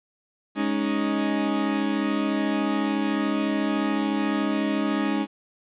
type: chord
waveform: 40% pulse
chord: Ab suspended fourth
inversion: none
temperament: equal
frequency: 207.7 / 277.2 / 311.1 Hz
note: Ab3 / Db4 / Eb4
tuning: 0 / 0 / 0 cents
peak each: -26 dBFS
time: 0.55-5.27 s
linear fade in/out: 50 ms
effects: resampled to 8000 Hz + 9-bit